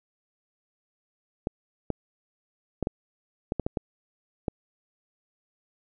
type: clicks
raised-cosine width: 2 ms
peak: -13 dBFS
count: 9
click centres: 1.471 / 1.903 / 2.827 / 2.871 / 3.521 / 3.597 / 3.665 / 3.772 / 4.482 s
effects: none